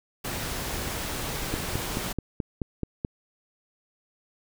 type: noise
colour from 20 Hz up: pink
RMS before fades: -32 dBFS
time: 0.24-2.13 s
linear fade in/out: 10 ms
type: click train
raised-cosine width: 3 ms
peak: -15 dBFS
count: 8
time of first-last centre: 1.54-3.049 s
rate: 4.64 Hz
effects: none